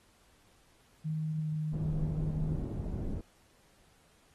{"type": "tone with pitch glide", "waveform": "sine", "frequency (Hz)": [156.2, 154.5], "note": ["D#3", "D#3"], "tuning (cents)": [7, -12], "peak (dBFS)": -31, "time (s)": [1.04, 2.56], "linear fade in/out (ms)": 20, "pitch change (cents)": -19, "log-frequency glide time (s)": [1.35, 1.49]}
{"type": "low-pass noise", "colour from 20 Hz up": "pink", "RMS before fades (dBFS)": -36, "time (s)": [1.73, 3.21], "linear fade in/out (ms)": 2, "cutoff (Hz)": 280, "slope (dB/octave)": 12}
{"effects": ["pink hiss -66 dBFS RMS until 4.34 s", "AAC 32 kbps"]}